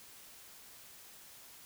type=silence; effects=white hiss -55 dBFS RMS until 1.65 s